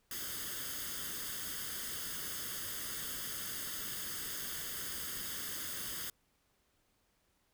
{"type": "noise with comb filter", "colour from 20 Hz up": "white", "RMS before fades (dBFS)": -41, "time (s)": [0.11, 6.1], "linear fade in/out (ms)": 2, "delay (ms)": 0.61, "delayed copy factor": 0.7, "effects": ["pink hiss -75 dBFS RMS until 7.53 s"]}